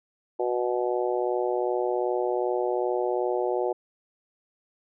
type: harmonic tone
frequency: 122.6 Hz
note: B2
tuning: 12 cents flat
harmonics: 3 / 4 / 5 / 6 / 7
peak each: -27 / -29 / -31 / -33 / -34 dBFS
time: 0.39-3.73 s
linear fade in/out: 10 ms
effects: none